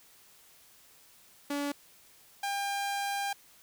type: tone pair in turn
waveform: sawtooth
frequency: 286.1 / 800.1 Hz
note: D4 / G5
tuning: -45 / +35 cents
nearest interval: octave + tritone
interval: 1780 cents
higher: second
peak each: -27 dBFS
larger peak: neither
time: 1.5-1.72 / 2.43-3.33 s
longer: second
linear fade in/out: 5 ms
effects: white hiss -59 dBFS RMS until 3.62 s